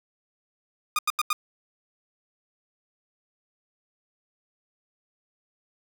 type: tone bursts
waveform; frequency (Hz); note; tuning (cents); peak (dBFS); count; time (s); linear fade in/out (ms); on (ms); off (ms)
sawtooth; 1224; D#6; -29; -18; 4; 0.96-1.33; 2; 28; 86
effects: none